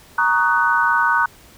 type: chord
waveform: sine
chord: D# minor seventh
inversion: second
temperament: just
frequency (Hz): 933.4 / 1120.1 / 1244.5 / 1493.4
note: A#5 / C#6 / D#6 / F#6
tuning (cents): +2 / +18 / 0 / +16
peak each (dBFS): -19 / -22 / -22 / -17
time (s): 0.18-1.26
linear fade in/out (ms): 5
effects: pink hiss -47 dBFS RMS until 1.57 s